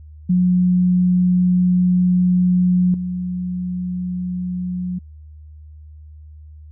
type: tone with level steps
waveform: sine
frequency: 180.5 Hz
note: F#3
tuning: 43 cents flat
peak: -12 / -21 dBFS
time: 0.29-4.99 s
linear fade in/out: 10 ms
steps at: 2.94 s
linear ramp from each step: 2 ms
effects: added 76 Hz sine -37 dBFS peak until 6.71 s